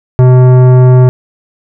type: tone with tanh clipping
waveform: sine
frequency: 126.8 Hz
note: B2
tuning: 46 cents sharp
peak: -3 dBFS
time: 0.19-1.09 s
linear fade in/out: 0 ms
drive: 15 dB
effects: none